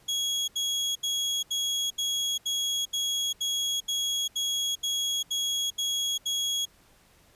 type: tone bursts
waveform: 30% pulse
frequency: 3322 Hz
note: G#7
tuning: in tune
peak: -23 dBFS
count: 14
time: 0.08-6.655 s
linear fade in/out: 10 ms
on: 400 ms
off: 75 ms
effects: pink hiss -60 dBFS RMS until 7.35 s + resampled to 32000 Hz